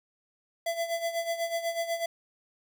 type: tone with tremolo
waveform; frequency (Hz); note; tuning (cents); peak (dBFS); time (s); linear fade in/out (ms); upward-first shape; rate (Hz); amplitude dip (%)
square; 672; E5; +33; -27; 0.66-2.06; 5; sine; 8.1; 70
effects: 9-bit